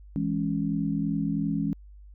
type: chord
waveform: sine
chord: C# minor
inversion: first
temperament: equal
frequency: 164.81 / 207.7 / 277.2 Hz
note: E3 / G#3 / C#4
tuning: 0 / 0 / 0 cents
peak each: -29 dBFS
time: 0.16-1.73 s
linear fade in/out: 0 ms
effects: added 50 Hz sine -45 dBFS peak until 2.14 s